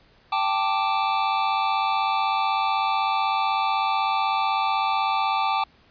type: chord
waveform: square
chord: G suspended second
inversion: none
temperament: equal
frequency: 784 / 880 / 1174.7 Hz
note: G5 / A5 / D6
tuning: 0 / 0 / 0 cents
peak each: -26 dBFS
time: 0.32-5.64 s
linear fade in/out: 5 ms
effects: pink hiss -57 dBFS RMS until 5.9 s + resampled to 11025 Hz